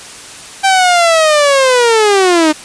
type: linear sweep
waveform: sawtooth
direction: down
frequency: 784 to 300 Hz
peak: -3 dBFS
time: 0.63-2.53 s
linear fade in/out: 20 ms
effects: white hiss -31 dBFS RMS until 2.64 s + resampled to 22050 Hz